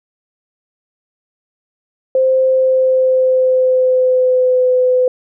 sine tone with pitch glide, 522 to 505.7 Hz, C5 to B4, -4 to +41 cents, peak -9 dBFS, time 2.15-5.08 s, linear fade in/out 2 ms, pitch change -55 cents, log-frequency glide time 2.46-4.7 s, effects none

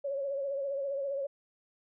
sine tone with vibrato, 554 Hz, C#5, 1 cent flat, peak -31 dBFS, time 0.04-1.27 s, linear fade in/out 10 ms, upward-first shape triangle, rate 15 Hz, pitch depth 61 cents each way, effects none

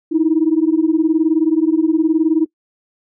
sine beating tone pair, 310 / 329 Hz, D#4 / E4, -6 / -3 cents, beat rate 19 Hz, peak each -14 dBFS, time 0.11-2.46 s, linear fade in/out 20 ms, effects noise-tail reverb RT60 0.1 s tail -23 dB re dry + tanh soft clip ceiling -4 dBFS

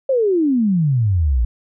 sine exponential sweep, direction down, 554.4 to 55.1 Hz, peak -13 dBFS, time 0.09-1.45 s, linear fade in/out 5 ms, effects none

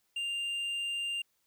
triangle tone with hard clipping, 2794 Hz, F7, in tune, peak -33 dBFS, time 0.16-1.22 s, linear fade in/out 5 ms, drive 7 dB, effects white hiss -75 dBFS RMS until 1.46 s

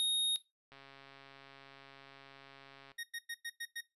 square tone, 3729 Hz, A#7, in tune, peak -30 dBFS, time 0-0.36 s, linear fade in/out 0 ms
click train, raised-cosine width 0.3 ms, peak -39 dBFS, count 302, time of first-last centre 0.72-2.917 s, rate 137 Hz
25% pulse tone bursts, 1864.7 Hz, A#6, in tune, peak -36 dBFS, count 6, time 2.98-3.81 s, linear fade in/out 10 ms, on 55 ms, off 100 ms
effects noise-tail reverb RT60 0.2 s tail -18 dB re dry + resampled to 32000 Hz

